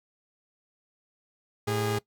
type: tone pair together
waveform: sawtooth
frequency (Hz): 110 / 409.4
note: A2 / G#4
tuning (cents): 0 / -25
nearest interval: octave + major seventh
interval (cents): 2275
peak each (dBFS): -25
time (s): 1.67-1.99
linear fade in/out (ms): 10
effects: noise-tail reverb RT60 0.1 s tail -20 dB re dry